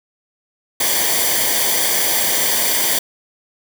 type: noise with comb filter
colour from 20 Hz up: white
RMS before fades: -17 dBFS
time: 0.8-2.99 s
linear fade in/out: 5 ms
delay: 0.75 ms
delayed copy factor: -0.7
effects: none